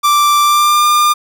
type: tone with pitch glide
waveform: 45% pulse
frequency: 1174.7 to 1202.2 Hz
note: D6 to D6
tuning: 0 to +40 cents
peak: -8 dBFS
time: 0.03-1.14 s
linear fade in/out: 20 ms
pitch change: +40 cents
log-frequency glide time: 0.42-0.84 s
effects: none